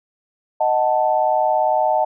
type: chord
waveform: sine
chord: D# diminished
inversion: none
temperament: equal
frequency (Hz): 622.3 / 740 / 880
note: D#5 / F#5 / A5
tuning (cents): 0 / 0 / 0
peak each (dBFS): -19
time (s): 0.6-2.05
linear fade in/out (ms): 10
effects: none